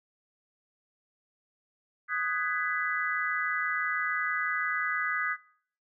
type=chord; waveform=sine; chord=G# minor seventh; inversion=second; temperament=just; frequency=1245.9 / 1495.1 / 1661.2 / 1993.5 Hz; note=D#6 / F#6 / G#6 / B6; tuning=+2 / +18 / 0 / +16 cents; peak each=-33 dBFS; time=2.08-5.37 s; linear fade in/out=50 ms; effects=noise-tail reverb RT60 0.6 s tail -22 dB re dry